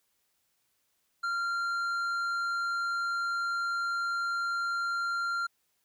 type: tone with tanh clipping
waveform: sine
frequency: 1385 Hz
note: F6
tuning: 15 cents flat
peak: -30 dBFS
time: 1.23-5.47 s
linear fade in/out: 10 ms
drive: 8 dB
effects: white hiss -75 dBFS RMS until 5.84 s